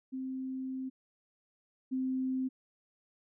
sine tone pair in turn, 261.6 / 260.1 Hz, C4 / C4, 0 / -10 cents, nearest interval unison, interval 10 cents, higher first, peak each -35 / -30 dBFS, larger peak second, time 0.12-0.9 / 1.91-2.49 s, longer first, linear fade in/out 20 ms, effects none

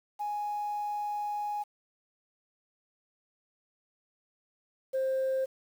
sine tone pair in turn, 830.6 / 528 Hz, G#5 / C5, 0 / +16 cents, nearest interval minor sixth, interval 784 cents, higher first, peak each -30 / -25 dBFS, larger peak second, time 0.19-1.64 / 4.93-5.46 s, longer first, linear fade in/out 20 ms, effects tanh soft clip ceiling -24 dBFS + 9-bit

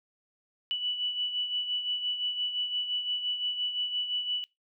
sine beating tone pair, 2960 / 2965.8 Hz, F#7 / F#7, 0 / +3 cents, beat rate 5.8 Hz, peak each -29 / -37 dBFS, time 0.71-4.44 s, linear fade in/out 0 ms, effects noise-tail reverb RT60 0.2 s tail -22 dB re dry

